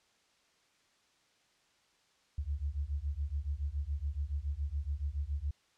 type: beating tone pair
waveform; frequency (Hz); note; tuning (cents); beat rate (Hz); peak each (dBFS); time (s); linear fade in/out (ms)
sine; 68.5 / 75.6; C#2 / D#2; -20 / -49; 7.1; -36 / -36; 2.38-5.51; 5
effects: white hiss -70 dBFS RMS until 5.77 s + low-pass 6000 Hz 12 dB/octave